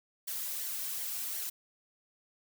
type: noise with flanger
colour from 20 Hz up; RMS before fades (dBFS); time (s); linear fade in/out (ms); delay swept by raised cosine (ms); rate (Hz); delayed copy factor
blue; -37; 0.27-1.5; 10; 0.77 to 2.37; 2.7; -0.5
effects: none